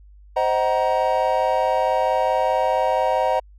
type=chord; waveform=triangle; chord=C half-diminished seventh; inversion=none; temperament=just; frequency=523.3 / 627.9 / 753.5 / 941.9 Hz; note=C5 / Eb5 / Gb5 / Bb5; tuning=0 / +16 / +31 / +18 cents; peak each=-21 dBFS; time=0.36-3.4 s; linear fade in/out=10 ms; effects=added 50 Hz sine -44 dBFS peak until 3.58 s